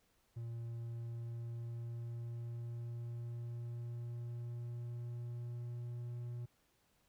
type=tone with pitch glide; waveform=triangle; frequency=116.6 to 120.36 Hz; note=A#2 to B2; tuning=+1 to -44 cents; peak=-39 dBFS; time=0.36-6.46 s; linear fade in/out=10 ms; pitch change=+55 cents; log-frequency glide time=0.56-6.34 s; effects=pink hiss -75 dBFS RMS until 7.08 s